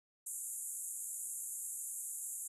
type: band-pass noise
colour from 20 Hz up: pink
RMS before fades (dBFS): -43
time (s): 0.26-2.48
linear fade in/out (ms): 10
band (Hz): 7000 to 12000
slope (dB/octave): 96
effects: none